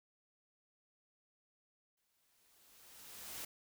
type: noise with exponential growth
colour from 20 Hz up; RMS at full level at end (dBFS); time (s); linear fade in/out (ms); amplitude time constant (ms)
white; -44; 1.97-3.45; 5; 320
effects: none